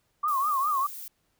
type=tone with vibrato; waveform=sine; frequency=1143 Hz; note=D6; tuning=47 cents flat; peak=-23 dBFS; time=0.23-0.87 s; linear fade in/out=10 ms; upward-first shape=triangle; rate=4.9 Hz; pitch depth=170 cents each way
type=noise; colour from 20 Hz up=violet; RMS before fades=-40 dBFS; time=0.28-1.08 s; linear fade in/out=2 ms
effects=pink hiss -72 dBFS RMS until 1.39 s